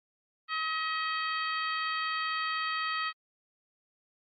harmonic tone, 636 Hz, D#5, 38 cents sharp, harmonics 2 / 3 / 4 / 5 / 6 / 7, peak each -32 / -35 / -39 / -40 / -44 / -42 dBFS, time 0.48-3.13 s, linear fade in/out 50 ms, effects MP3 32 kbps

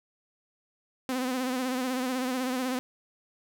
sawtooth tone with vibrato, 255.4 Hz, C4, 42 cents flat, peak -24 dBFS, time 1.09-2.79 s, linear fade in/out 0 ms, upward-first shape sine, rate 16 Hz, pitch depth 54 cents each way, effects none

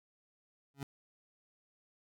25% pulse tone with exponential growth, 138.59 Hz, C#3, in tune, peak -32 dBFS, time 0.74-0.83 s, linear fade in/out 2 ms, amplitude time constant 18 ms, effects none

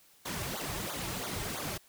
pink noise with flanger, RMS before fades -37 dBFS, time 0.25-1.78 s, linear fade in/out 10 ms, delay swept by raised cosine 0.37 to 4.17 ms, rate 3 Hz, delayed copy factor -1, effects white hiss -62 dBFS RMS until 1.88 s

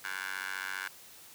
15% pulse tone with high-pass filter, 95 Hz, F#2, 46 cents sharp, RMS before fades -38 dBFS, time 0.04-0.88 s, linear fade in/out 5 ms, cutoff 1500 Hz, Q 3.6, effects white hiss -53 dBFS RMS until 1.34 s + high-pass 60 Hz 12 dB/octave

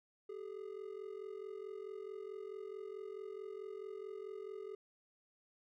triangle ring-modulated tone, 410 Hz, G#4, 22 cents flat, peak -39 dBFS, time 0.29-4.75 s, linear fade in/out 2 ms, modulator 22.3 Hz, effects none

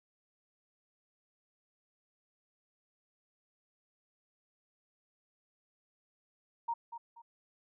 sine tone with echo, 932.3 Hz, A#5, in tune, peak -31 dBFS, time 6.68-6.74 s, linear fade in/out 10 ms, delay 240 ms, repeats 2, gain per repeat -10 dB, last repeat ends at 7.22 s, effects none

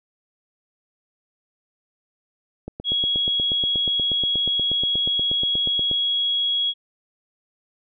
click train, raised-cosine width 2 ms, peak -18 dBFS, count 28, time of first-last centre 2.68-5.914 s, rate 8.35 Hz
sine tone, 3322 Hz, G#7, in tune, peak -19 dBFS, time 2.84-6.74 s, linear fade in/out 50 ms
effects none

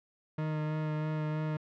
40% pulse tone with vibrato, 154.2 Hz, D#3, 15 cents flat, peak -30 dBFS, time 0.38-1.57 s, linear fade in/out 5 ms, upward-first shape sine, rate 3.1 Hz, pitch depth 14 cents each way, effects low-pass 2000 Hz 12 dB/octave

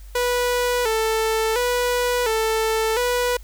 sawtooth tone with vibrato, 465.9 Hz, A#4, 1 cent flat, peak -15 dBFS, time 0.15-3.37 s, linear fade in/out 5 ms, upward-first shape square, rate 0.71 Hz, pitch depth 89 cents each way, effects added 49 Hz sine -37 dBFS peak until 3.43 s + white hiss -53 dBFS RMS until 3.43 s

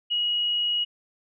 sine tone, 2900 Hz, F#7, 35 cents flat, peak -22 dBFS, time 0.1-0.85 s, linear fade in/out 20 ms, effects none

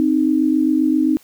sine tone pair together, 261.6 / 309.2 Hz, C4 / D#4, 0 / -11 cents, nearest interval minor third, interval 289 cents, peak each -17 / -15 dBFS, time 0-1.17 s, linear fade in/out 0 ms, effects white hiss -51 dBFS RMS until 1.23 s

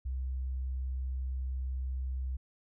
sine tone, 64.7 Hz, C2, 19 cents flat, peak -32 dBFS, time 0.05-2.37 s, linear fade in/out 10 ms, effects none

